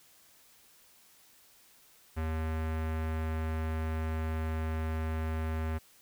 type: tone with low-pass filter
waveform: square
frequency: 79.6 Hz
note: D#2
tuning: 40 cents sharp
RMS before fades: -33 dBFS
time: 2.16-5.79 s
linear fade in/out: 20 ms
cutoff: 2000 Hz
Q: 1.3
effects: white hiss -61 dBFS RMS until 6.01 s